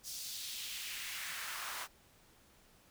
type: noise with high-pass filter sweep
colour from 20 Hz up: pink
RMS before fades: -43 dBFS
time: 0.03-1.88 s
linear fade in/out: 50 ms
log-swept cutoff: 5600 to 980 Hz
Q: 1.7
effects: pink hiss -65 dBFS RMS until 2.9 s